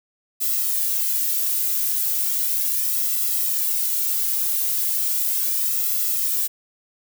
violet noise with flanger, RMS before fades -22 dBFS, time 0.4-6.48 s, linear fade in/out 20 ms, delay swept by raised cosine 1.5 to 2.46 ms, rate 0.36 Hz, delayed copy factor +0.75, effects none

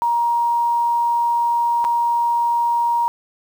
sine tone with dropouts, 943 Hz, A#5, 20 cents sharp, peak -15 dBFS, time 0.02-3.08 s, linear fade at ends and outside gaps 0 ms, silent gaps 1.843-1.849 s, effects 7-bit

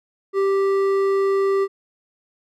triangle tone with hard clipping, 391.5 Hz, G4, 2 cents flat, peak -18 dBFS, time 0.33-1.68 s, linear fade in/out 50 ms, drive 12 dB, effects none

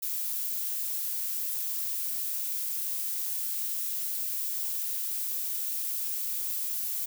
violet noise, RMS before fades -32 dBFS, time 0.02-7.06 s, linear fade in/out 10 ms, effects none

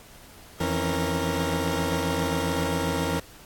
20% pulse tone cluster, 85.6 / 163.7 / 272.4 / 463.8 Hz, F2 / E3 / C#4 / A#4, -34 / -12 / -30 / -9 cents, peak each -25 dBFS, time 0.6-3.2 s, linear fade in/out 5 ms, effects pink hiss -49 dBFS RMS until 3.45 s + AAC 64 kbps

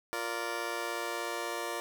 15% pulse chord, Bb major, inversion second, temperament just, 349.6 / 466.2 / 582.7 Hz, F4 / Bb4 / D5, +2 / 0 / -14 cents, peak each -32 dBFS, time 0.13-1.8 s, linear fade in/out 0 ms, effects none

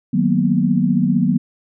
sine chord, B major seventh, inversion first, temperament just, 154.34 / 185.21 / 231.5 / 246.9 Hz, D#3 / F#3 / A#3 / B3, -14 / +2 / -12 / 0 cents, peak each -21 / -17 / -19 / -19 dBFS, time 0.13-1.38 s, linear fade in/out 10 ms, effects none

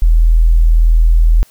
sine tone, 40.85 Hz, E1, 15 cents flat, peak -5 dBFS, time 0.02-1.43 s, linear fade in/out 0 ms, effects white hiss -48 dBFS RMS until 1.5 s

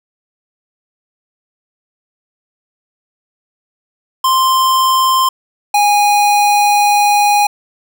square tone pair in turn, 1046.5 / 823.3 Hz, C6 / G#5, 0 / -15 cents, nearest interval major third, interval 415 cents, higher first, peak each -10 / -9 dBFS, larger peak second, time 4.24-5.29 / 5.74-7.47 s, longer second, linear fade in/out 5 ms, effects none

